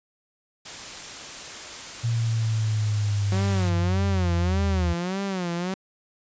white noise, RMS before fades -37 dBFS, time 0.65-3.7 s, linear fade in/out 10 ms
sine linear sweep, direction down, 117.1 to 79 Hz, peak -21 dBFS, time 2.03-4.94 s, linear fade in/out 20 ms
sawtooth tone with vibrato, 184 Hz, F#3, 9 cents flat, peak -22 dBFS, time 3.32-5.74 s, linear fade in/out 0 ms, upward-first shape sine, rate 1.7 Hz, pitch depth 130 cents each way
effects resampled to 16000 Hz

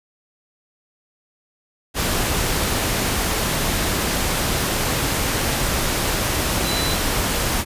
sine tone in noise, 4000 Hz, B7, 21 cents sharp, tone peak -26 dBFS, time 6.63-6.97 s, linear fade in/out 50 ms, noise pink, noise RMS -21 dBFS, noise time 1.94-7.65 s, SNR -8 dB, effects resampled to 32000 Hz

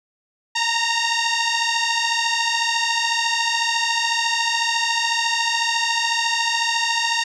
10% pulse beating tone pair, 918 / 932 Hz, A#5 / A#5, -27 / -1 cents, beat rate 14 Hz, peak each -13 dBFS, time 0.55-7.24 s, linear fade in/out 10 ms, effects resampled to 22050 Hz

